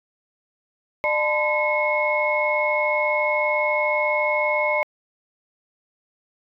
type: tone cluster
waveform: sine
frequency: 602 / 880 / 1014 / 2177 Hz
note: D5 / A5 / B5 / C#7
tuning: +43 / 0 / +45 / -32 cents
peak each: -22 / -28 / -27 / -22 dBFS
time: 1.04-4.83 s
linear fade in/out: 0 ms
effects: tanh soft clip ceiling -8 dBFS